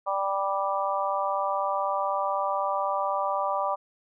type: harmonic tone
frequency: 196 Hz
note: G3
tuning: in tune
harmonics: 3 / 4 / 5 / 6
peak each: -30 / -30 / -30 / -30 dBFS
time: 0.06-3.76 s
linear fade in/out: 20 ms
effects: none